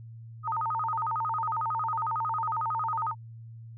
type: tone with vibrato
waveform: sine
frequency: 1065 Hz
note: C6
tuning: 30 cents sharp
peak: -27 dBFS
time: 0.43-3.15 s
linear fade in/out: 50 ms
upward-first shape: square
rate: 11 Hz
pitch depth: 280 cents each way
effects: added 114 Hz sine -42 dBFS peak until 3.77 s